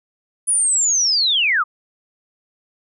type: linear sweep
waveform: sine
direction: down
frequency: 9956 to 1125 Hz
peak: -14 dBFS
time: 0.47-1.64 s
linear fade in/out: 20 ms
effects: none